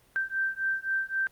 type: beating tone pair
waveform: sine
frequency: 1563 / 1566.8 Hz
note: G6 / G6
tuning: -6 / -1 cents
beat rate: 3.8 Hz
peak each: -30 dBFS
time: 0.16-1.27 s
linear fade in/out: 0 ms
effects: pink hiss -62 dBFS RMS until 1.31 s + Opus 32 kbps